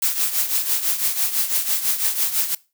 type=noise with tremolo; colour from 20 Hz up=blue; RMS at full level=-18 dBFS; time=0.02-2.55 s; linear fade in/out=5 ms; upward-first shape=triangle; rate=6 Hz; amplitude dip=75%; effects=noise-tail reverb RT60 0.3 s tail -22 dB re dry